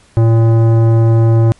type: tone with tanh clipping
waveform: sine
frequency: 113.9 Hz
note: A#2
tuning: 40 cents flat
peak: -8 dBFS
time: 0.17-1.52 s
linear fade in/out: 0 ms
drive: 15 dB
effects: pink hiss -48 dBFS RMS until 1.59 s + MP3 48 kbps